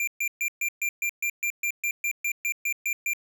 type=tone bursts; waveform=square; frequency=2377 Hz; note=D7; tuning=20 cents sharp; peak=-25 dBFS; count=16; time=0-3.134 s; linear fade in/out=2 ms; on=74 ms; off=130 ms; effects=none